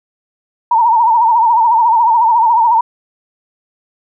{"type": "tone with vibrato", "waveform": "sine", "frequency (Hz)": 923, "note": "A#5", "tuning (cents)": -17, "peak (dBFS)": -7, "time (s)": [0.71, 2.81], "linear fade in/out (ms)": 5, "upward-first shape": "triangle", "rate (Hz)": 14, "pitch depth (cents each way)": 110, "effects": []}